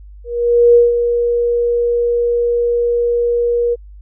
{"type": "tone with ADSR envelope", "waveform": "sine", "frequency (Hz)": 476.2, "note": "A#4", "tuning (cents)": 37, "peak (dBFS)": -4, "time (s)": [0.24, 3.76], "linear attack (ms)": 510, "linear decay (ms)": 170, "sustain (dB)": -8, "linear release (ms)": 29, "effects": ["added 50 Hz sine -34 dBFS peak until 4.01 s"]}